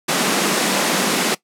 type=high-pass noise; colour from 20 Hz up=pink; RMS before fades=-18 dBFS; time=0.08-1.35 s; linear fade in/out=10 ms; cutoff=160 Hz; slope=96 dB/octave; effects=noise-tail reverb RT60 0.1 s tail -19 dB re dry + low-pass 11000 Hz 12 dB/octave